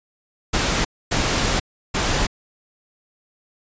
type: noise bursts at uneven times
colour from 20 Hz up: pink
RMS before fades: -20 dBFS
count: 3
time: 0.53-0.85 / 1.11-1.6 / 1.94-2.27 s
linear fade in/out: 10 ms
effects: resampled to 16000 Hz